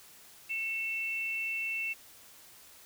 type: tone pair together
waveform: sine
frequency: 2202 / 2678 Hz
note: C#7 / E7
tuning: -12 / +27 cents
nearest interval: minor third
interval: 339 cents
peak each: -40 / -32 dBFS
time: 0.49-1.94 s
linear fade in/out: 20 ms
effects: white hiss -55 dBFS RMS until 2.85 s